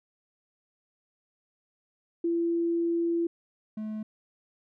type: tone pair in turn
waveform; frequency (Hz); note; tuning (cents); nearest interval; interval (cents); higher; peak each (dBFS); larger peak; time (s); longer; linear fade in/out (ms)
sine / triangle; 338 / 215.6; E4 / A3; +43 / -35; minor sixth; 778; first; -24 / -30; first; 2.24-3.27 / 3.77-4.03; first; 5
effects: none